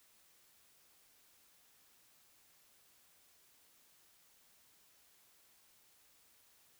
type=silence; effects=white hiss -68 dBFS RMS until 6.79 s